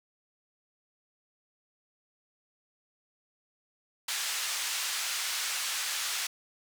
white band-pass noise, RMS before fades -33 dBFS, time 4.08-6.27 s, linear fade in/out 5 ms, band 1200 to 7300 Hz, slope 12 dB/octave, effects none

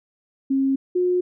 sine tone pair in turn, 270 / 360.4 Hz, C#4 / F#4, -45 / -45 cents, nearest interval perfect fourth, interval 500 cents, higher second, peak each -17 dBFS, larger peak neither, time 0.5-0.76 / 0.95-1.21 s, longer neither, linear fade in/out 10 ms, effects none

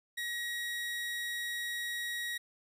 30% pulse tone, 1900 Hz, A#6, 33 cents sharp, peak -32 dBFS, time 0.17-2.38 s, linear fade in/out 10 ms, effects none

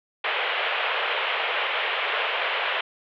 white band-pass noise, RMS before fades -26 dBFS, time 0.24-2.81 s, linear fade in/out 5 ms, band 430 to 3200 Hz, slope 48 dB/octave, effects none

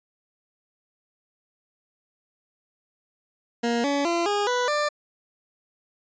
20% pulse tone with pitch steps, 235.5 / 283.3 / 340.8 / 410 / 493.3 / 593.4 Hz, A#3 / C#4 / F4 / G#4 / B4 / D5, +18 / +38 / -42 / -22 / -2 / +18 cents, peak -17 dBFS, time 3.63-4.89 s, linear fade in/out 10 ms, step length 210 ms, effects resampled to 16000 Hz

